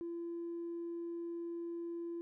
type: tone with tanh clipping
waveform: triangle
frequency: 339.8 Hz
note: F4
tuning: 47 cents flat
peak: -39 dBFS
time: 0.01-2.21 s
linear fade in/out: 0 ms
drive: 5 dB
effects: none